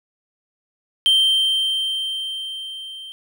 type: tone with level ramp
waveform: triangle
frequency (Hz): 3136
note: G7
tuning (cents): 0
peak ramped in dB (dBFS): -10 to -32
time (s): 1.06-3.12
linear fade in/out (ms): 0
effects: none